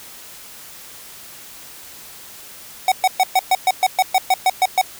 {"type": "tone bursts", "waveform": "square", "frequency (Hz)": 750, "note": "F#5", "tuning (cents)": 23, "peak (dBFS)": -12, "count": 13, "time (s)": [2.88, 4.814], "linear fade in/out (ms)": 2, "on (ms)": 38, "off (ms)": 120, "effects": ["white hiss -39 dBFS RMS until 4.99 s"]}